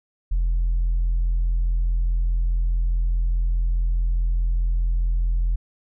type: tone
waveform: sine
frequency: 42.39 Hz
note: E1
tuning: 49 cents sharp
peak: -16 dBFS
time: 0.31-5.56 s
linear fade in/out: 10 ms
effects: tanh soft clip ceiling -16 dBFS